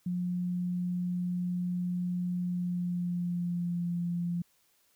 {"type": "tone with pitch glide", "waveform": "sine", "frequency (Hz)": [178.3, 173.22], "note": ["F3", "F3"], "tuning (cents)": [36, -14], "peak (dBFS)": -29, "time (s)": [0.06, 4.42], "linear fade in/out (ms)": 5, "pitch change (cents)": -50, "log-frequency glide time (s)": [2.43, 3.88], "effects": ["white hiss -69 dBFS RMS until 4.95 s"]}